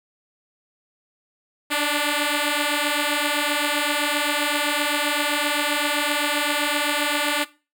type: beating tone pair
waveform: 5% pulse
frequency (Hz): 290.1 / 297.8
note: D4 / D4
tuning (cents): -21 / +24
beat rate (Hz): 7.7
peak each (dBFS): -12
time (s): 1.7-7.45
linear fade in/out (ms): 20
effects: noise-tail reverb RT60 0.3 s tail -18 dB re dry